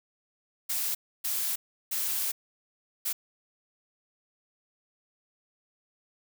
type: noise bursts at uneven times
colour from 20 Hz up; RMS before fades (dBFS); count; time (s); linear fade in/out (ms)
blue; -30; 4; 0.69-0.95 / 1.24-1.56 / 1.91-2.32 / 3.05-3.13; 10
effects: none